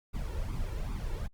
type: noise with flanger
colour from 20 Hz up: brown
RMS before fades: -34 dBFS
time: 0.13-1.28 s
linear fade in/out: 20 ms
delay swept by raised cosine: 0.83 to 2.23 ms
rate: 2.5 Hz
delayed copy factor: +0.75
effects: Opus 48 kbps